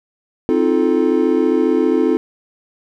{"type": "chord", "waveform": "triangle", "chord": "F dominant seventh", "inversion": "second", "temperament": "just", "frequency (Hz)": [261.9, 314.3, 349.2, 436.5], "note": ["C4", "Eb4", "F4", "A4"], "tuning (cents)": [2, 18, 0, -14], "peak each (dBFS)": -16, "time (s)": [0.49, 2.17], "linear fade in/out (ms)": 0, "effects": []}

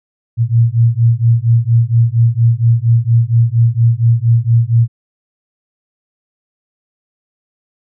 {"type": "beating tone pair", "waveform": "sine", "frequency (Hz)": [114.3, 118.6], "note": ["A#2", "A#2"], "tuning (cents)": [-34, 30], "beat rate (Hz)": 4.3, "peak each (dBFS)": -11, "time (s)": [0.37, 4.88], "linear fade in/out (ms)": 50, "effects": []}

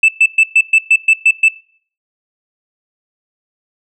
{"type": "tone bursts", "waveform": "sine", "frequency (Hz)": 2637, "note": "E7", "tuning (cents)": 0, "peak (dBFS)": -3, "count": 9, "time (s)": [0.03, 1.485], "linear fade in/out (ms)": 5, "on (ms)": 55, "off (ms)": 120, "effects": ["noise-tail reverb RT60 0.5 s tail -22 dB re dry", "tanh soft clip ceiling -3 dBFS"]}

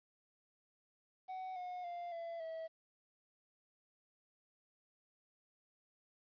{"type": "tone with pitch steps", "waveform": "triangle", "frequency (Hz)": [749, 722.7, 697.2, 672.7, 649], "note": ["F#5", "F#5", "F5", "E5", "E5"], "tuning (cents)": [21, -41, -3, 35, -27], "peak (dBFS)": -40, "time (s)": [1.28, 2.68], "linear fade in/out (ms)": 20, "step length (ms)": 280, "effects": ["resampled to 11025 Hz", "12-bit"]}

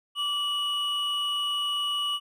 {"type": "tone pair together", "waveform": "triangle", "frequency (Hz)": [1162.2, 2935], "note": ["D6", "F#7"], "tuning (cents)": [-18, -15], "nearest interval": "octave + major third", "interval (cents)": 1603, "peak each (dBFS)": [-31, -25], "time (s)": [0.15, 2.2], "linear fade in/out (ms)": 50, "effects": []}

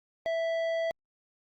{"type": "tone with tanh clipping", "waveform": "sine", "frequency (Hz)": 659.3, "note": "E5", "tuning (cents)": 0, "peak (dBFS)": -29, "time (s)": [0.26, 0.91], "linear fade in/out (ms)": 0, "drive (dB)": 11, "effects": ["Opus 48 kbps"]}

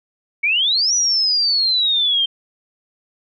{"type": "exponential two-way sweep", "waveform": "sine", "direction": "up then down", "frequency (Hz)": [2217, 5930, 3140], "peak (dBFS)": -14, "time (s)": [0.43, 2.26], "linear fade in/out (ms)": 10, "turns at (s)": 0.94, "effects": []}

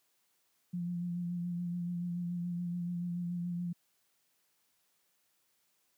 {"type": "tone with vibrato", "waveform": "sine", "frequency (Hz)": 174.61, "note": "F3", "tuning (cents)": 0, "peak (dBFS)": -33, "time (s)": [0.73, 3.73], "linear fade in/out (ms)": 10, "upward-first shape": "sine", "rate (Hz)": 7, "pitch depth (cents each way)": 25, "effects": ["white hiss -75 dBFS RMS until 5.97 s", "high-pass 100 Hz 12 dB/octave"]}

